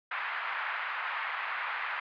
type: band-pass noise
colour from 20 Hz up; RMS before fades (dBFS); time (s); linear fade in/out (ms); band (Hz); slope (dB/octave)
pink; -35; 0.11-2; 5; 1000 to 2300; 24
effects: resampled to 11025 Hz